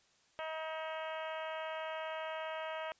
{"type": "harmonic tone with a mistuned harmonic", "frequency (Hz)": 317.3, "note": "D#4", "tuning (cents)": 34, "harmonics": [2, 3, 4, 5, 6, 7, 8, 9, 10], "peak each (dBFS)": [-41, -45, -47, -49, -51, -52, -53, -54, -55], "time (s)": [0.39, 2.92], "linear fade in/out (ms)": 0, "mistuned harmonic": 8, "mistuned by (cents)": 24, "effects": ["white hiss -70 dBFS RMS until 2.99 s", "resampled to 16000 Hz"]}